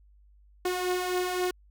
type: beating tone pair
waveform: sawtooth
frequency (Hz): 359.8 / 363.6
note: F#4 / F#4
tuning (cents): -48 / -30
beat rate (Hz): 3.8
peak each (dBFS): -30 / -24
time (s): 0.65-1.51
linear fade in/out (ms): 5
effects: added 50 Hz sine -55 dBFS peak until 1.7 s